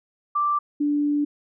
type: tone pair in turn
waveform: sine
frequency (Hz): 1174.7 / 292.2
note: D6 / D4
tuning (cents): 0 / -9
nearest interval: 2 octaves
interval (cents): 2409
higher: first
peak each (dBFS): -19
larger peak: neither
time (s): 0.35-0.59 / 0.8-1.25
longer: second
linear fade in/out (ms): 10
effects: none